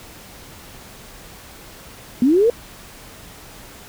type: linear sweep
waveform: sine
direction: up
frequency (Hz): 231.6 to 489.1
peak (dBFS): -11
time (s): 2.22-2.5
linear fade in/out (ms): 2
effects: pink hiss -41 dBFS RMS until 3.88 s